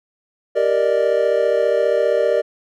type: chord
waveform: triangle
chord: Eb major seventh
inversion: first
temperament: equal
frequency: 392 / 466.2 / 587.3 / 622.3 Hz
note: G4 / Bb4 / D5 / Eb5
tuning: 0 / 0 / 0 / 0 cents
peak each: -21 / -17 / -16 / -20 dBFS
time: 0.55-2.42 s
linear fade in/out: 20 ms
effects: none